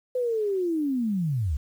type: linear sweep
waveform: sine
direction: down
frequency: 511 to 61.9 Hz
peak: -23 dBFS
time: 0.15-1.57 s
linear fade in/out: 5 ms
effects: 9-bit